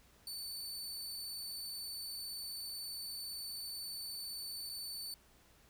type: tone with dropouts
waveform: sawtooth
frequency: 4511 Hz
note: C#8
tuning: 29 cents sharp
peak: -39 dBFS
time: 0.27-5.14 s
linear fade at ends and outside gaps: 1 ms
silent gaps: 4.693-4.697 s
effects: added 60 Hz sine -70 dBFS peak until 5.69 s + pink hiss -66 dBFS RMS until 5.69 s